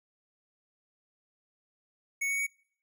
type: tone with pitch steps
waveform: square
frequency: 2217 / 2230 / 2243 Hz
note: C#7 / C#7 / C#7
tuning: 0 / +10 / +20 cents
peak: -29 dBFS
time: 2.21-2.468 s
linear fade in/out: 10 ms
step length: 86 ms
effects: noise-tail reverb RT60 0.6 s tail -26 dB re dry

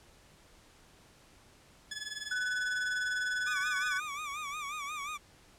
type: tone with tremolo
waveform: 15% pulse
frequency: 1708 Hz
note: G#6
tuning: 48 cents sharp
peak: -29 dBFS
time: 1.91-3.98 s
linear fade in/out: 5 ms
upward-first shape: sine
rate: 20 Hz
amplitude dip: 75%
type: tone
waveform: sine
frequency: 1495 Hz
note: F#6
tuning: 17 cents sharp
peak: -31 dBFS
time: 2.31-4 s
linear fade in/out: 5 ms
type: tone with vibrato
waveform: 25% pulse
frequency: 1176 Hz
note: D6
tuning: 2 cents sharp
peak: -33 dBFS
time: 3.46-5.18 s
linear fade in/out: 20 ms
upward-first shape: sine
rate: 5.6 Hz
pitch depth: 96 cents each way
effects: pink hiss -60 dBFS RMS until 5.58 s + low-pass 10000 Hz 12 dB/octave

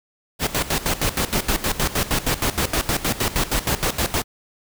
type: noise with tremolo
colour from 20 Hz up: pink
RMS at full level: -20 dBFS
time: 0.39-4.24 s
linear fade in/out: 50 ms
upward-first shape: square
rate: 6.4 Hz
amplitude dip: 80%
effects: none

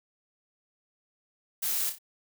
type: noise with echo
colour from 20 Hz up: blue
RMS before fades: -30 dBFS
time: 1.62-1.9 s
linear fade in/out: 10 ms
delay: 29 ms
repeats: 3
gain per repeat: -7 dB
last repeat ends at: 1.987 s
effects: none

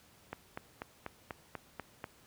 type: click train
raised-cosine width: 0.5 ms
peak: -24 dBFS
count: 8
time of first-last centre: 0.33-2.041 s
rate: 4.09 Hz
effects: pink hiss -62 dBFS RMS until 2.26 s + high-pass 60 Hz 12 dB/octave

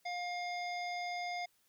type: harmonic tone with a mistuned harmonic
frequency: 709 Hz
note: F5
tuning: 26 cents sharp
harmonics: 1 / 3 / 5 / 7 / 9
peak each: -38 / -42 / -51 / -49 / -58 dBFS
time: 0.05-1.46 s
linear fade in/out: 10 ms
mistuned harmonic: 9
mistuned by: +26 cents
effects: white hiss -73 dBFS RMS until 1.68 s

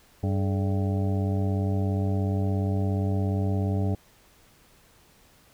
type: harmonic tone with a mistuned harmonic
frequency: 97.1 Hz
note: G2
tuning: 16 cents flat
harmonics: 1 / 2 / 3 / 4 / 6 / 7 / 8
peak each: -24 / -30 / -34 / -36 / -40 / -41 / -42 dBFS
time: 0.23-3.95 s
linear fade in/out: 5 ms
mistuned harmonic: 4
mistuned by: +140 cents
effects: pink hiss -58 dBFS RMS until 5.53 s

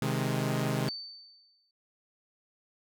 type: chord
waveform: sawtooth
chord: Ab major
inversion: first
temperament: equal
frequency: 130.81 / 155.56 / 207.7 Hz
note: C3 / Eb3 / Ab3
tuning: 0 / 0 / 0 cents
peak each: -27 / -29 / -30 dBFS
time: 0.02-0.89 s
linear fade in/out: 2 ms
type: tone with exponential decay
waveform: sine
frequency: 4553 Hz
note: C#8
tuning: 45 cents sharp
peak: -33 dBFS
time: 0.88-1.71 s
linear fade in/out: 2 ms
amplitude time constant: 180 ms
effects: none

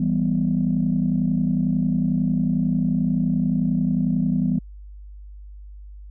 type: chord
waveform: sine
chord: E minor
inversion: none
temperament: equal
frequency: 164.81 / 196 / 246.9 Hz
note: E3 / G3 / B3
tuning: 0 / 0 / 0 cents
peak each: -22 dBFS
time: 0-4.59 s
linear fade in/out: 5 ms
effects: tanh soft clip ceiling -10 dBFS + added 50 Hz sine -37 dBFS peak until 6.1 s

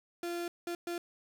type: tone bursts at uneven times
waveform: 35% pulse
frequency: 345.3 Hz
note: F4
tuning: 20 cents flat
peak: -33 dBFS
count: 3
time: 0.23-0.48 / 0.67-0.75 / 0.87-0.98 s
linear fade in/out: 2 ms
effects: none

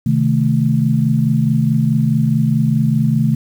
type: chord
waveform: sine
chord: A diminished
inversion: first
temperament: equal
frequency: 130.81 / 155.56 / 220 Hz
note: C3 / Eb3 / A3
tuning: 0 / 0 / 0 cents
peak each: -16 dBFS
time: 0.06-3.35 s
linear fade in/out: 5 ms
effects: 7-bit

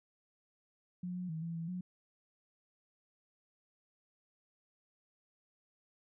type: tone with pitch steps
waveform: sine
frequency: 179.2 / 180.6 / 159.8 / 167.2 / 165.3 / 181.1 Hz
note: F3 / F#3 / D#3 / E3 / E3 / F#3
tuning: +45 / -42 / +47 / +25 / +5 / -37 cents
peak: -37 dBFS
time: 1.03-1.81 s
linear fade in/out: 5 ms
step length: 130 ms
effects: none

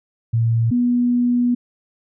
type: tone pair in turn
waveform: sine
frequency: 114.9 / 243.5 Hz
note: A#2 / B3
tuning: -25 / -24 cents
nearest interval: octave + minor second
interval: 1301 cents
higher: second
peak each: -14 dBFS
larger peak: neither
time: 0.33-0.71 / 0.71-1.55 s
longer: second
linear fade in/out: 10 ms
effects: none

